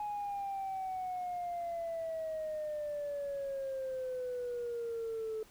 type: exponential sweep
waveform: sine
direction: down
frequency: 839 to 434.5 Hz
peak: -34 dBFS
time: 0-5.43 s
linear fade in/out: 2 ms
effects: tanh soft clip ceiling -32 dBFS + pink hiss -61 dBFS RMS until 5.5 s